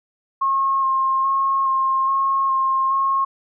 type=tone with vibrato; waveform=sine; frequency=1074 Hz; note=C6; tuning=45 cents sharp; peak=-16 dBFS; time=0.41-3.25 s; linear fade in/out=10 ms; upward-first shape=square; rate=1.2 Hz; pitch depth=14 cents each way; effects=none